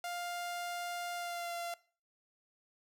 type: tone with pitch glide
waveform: sawtooth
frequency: 701 to 689 Hz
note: F5 to F5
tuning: +6 to -24 cents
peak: -34 dBFS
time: 0.04-1.74 s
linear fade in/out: 2 ms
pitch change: -30 cents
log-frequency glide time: 1.14-1.53 s
effects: noise-tail reverb RT60 0.4 s tail -20 dB re dry